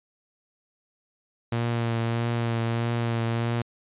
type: tone with vibrato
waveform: sawtooth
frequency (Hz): 116.54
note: A#2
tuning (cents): 0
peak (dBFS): -20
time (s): 1.52-3.62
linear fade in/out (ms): 5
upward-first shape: triangle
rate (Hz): 1.6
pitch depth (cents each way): 26
effects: resampled to 8000 Hz